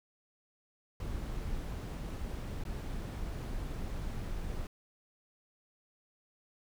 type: noise with dropouts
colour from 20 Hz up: brown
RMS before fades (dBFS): -38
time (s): 1-4.67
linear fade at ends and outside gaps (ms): 2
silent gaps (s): 2.638-2.651
effects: none